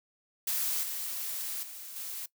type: noise with level steps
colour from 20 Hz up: blue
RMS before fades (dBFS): -31 / -36 / -44 / -39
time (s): 0.47-2.26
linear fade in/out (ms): 5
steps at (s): 0.83 / 1.63 / 1.96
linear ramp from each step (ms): 2
effects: noise-tail reverb RT60 0.1 s tail -20 dB re dry